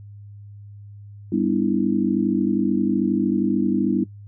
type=chord; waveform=sine; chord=E minor seventh; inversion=first; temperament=just; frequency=197.78 / 247.2 / 296.7 / 329.6 Hz; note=G3 / B3 / D4 / E4; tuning=+16 / +2 / +18 / 0 cents; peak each=-23 dBFS; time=1.32-4.04 s; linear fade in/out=5 ms; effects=noise-tail reverb RT60 0.1 s tail -17 dB re dry + added 102 Hz sine -38 dBFS peak until 4.27 s